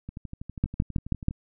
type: two click trains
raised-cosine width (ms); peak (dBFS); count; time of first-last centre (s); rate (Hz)
5; -10 / -24; 5 / 16; 0.64-1.284 / 0.09-1.31; 6.21 / 12.3
effects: none